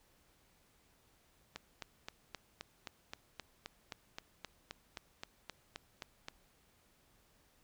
click train, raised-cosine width 0.2 ms, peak -25 dBFS, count 19, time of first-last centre 1.56-6.284 s, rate 3.81 Hz, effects pink hiss -70 dBFS RMS until 7.63 s

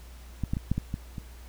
clicks, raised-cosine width 5 ms, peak -16 / -15 / -18 / -12 / -15 / -18 / -23 dBFS, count 7, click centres 0.437 / 0.535 / 0.569 / 0.716 / 0.78 / 0.941 / 1.182 s, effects added 60 Hz sine -44 dBFS peak until 1.48 s + pink hiss -54 dBFS RMS until 1.48 s

